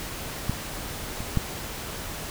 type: clicks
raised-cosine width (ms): 5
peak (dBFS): -12 / -20 / -10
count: 3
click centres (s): 0.496 / 1.205 / 1.373
effects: pink hiss -35 dBFS RMS until 2.3 s